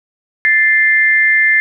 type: tone pair together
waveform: sine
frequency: 1757.9 / 2093 Hz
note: A6 / C7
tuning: -2 / 0 cents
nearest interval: minor third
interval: 302 cents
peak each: -11 dBFS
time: 0.45-1.6 s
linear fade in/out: 0 ms
effects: none